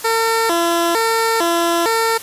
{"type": "tone with vibrato", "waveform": "15% pulse", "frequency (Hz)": 392, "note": "G4", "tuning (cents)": 0, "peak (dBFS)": -8, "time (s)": [0.04, 2.18], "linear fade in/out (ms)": 10, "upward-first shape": "square", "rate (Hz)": 1.1, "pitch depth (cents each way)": 250, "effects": ["white hiss -33 dBFS RMS until 2.22 s", "resampled to 32000 Hz"]}